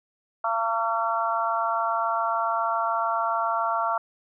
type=harmonic tone; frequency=227.1 Hz; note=A#3; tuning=45 cents flat; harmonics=3 / 4 / 5 / 6; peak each=-28 / -28 / -28 / -28 dBFS; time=0.44-3.98 s; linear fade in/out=5 ms; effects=none